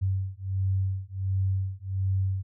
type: beating tone pair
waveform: sine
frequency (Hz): 95 / 96.4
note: F#2 / G2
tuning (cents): +46 / -28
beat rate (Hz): 1.4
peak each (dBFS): -28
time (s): 0.01-2.43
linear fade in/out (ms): 20
effects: none